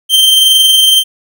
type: tone with amplitude modulation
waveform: 45% pulse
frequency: 3136 Hz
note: G7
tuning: in tune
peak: -3 dBFS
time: 0.09-1.04 s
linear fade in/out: 50 ms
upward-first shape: sine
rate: 21.7 Hz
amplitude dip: 30%
effects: none